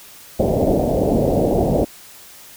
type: low-pass noise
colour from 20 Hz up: white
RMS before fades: -17 dBFS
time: 0.39-1.85 s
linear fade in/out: 10 ms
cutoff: 680 Hz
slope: 48 dB/octave
effects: white hiss -42 dBFS RMS until 2.56 s